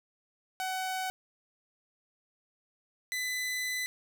sawtooth tone pair in turn, 751 / 2005 Hz, F#5 / B6, +26 / +26 cents, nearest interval octave + perfect fourth, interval 1700 cents, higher second, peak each -28 dBFS, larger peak neither, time 0.6-1.1 / 3.12-3.86 s, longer second, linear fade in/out 0 ms, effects none

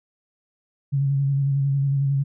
sine tone with vibrato, 138.59 Hz, C#3, in tune, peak -18 dBFS, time 0.92-2.24 s, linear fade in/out 20 ms, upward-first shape square, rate 11 Hz, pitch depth 24 cents each way, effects none

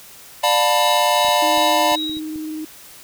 sine tone with tremolo, 3828 Hz, A#7, 45 cents sharp, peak -22 dBFS, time 0.43-2.2 s, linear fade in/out 20 ms, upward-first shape sine, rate 2.7 Hz, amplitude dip 55%
square chord, B half-diminished seventh, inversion first, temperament just, 592.7 / 711.2 / 889 / 987.8 Hz, D5 / F5 / A5 / B5, +16 / +31 / +18 / 0 cents, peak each -21 dBFS, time 0.43-1.96 s, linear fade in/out 10 ms
clicks, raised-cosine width 3 ms, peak -27 dBFS, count 7, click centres 1.248 / 1.285 / 1.577 / 1.92 / 2.096 / 2.17 / 2.359 s
sine tone with vibrato, 311.1 Hz, D#4, in tune, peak -25 dBFS, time 1.42-2.65 s, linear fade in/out 5 ms, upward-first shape sine, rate 20 Hz, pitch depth 20 cents each way
effects white hiss -42 dBFS RMS until 3.03 s

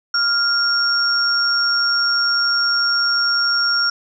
sine tone pair together, 1396.9 / 5531 Hz, F6 / F8, 0 / -18 cents, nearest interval 2 octaves, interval 2382 cents, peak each -18 / -17 dBFS, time 0.14-3.9 s, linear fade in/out 5 ms, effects none

